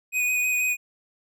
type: tone with vibrato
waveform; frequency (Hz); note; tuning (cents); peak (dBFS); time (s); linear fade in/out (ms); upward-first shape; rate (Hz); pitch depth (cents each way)
square; 2490; D#7; +1; -22; 0.12-0.77; 50; square; 6.2; 12
effects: none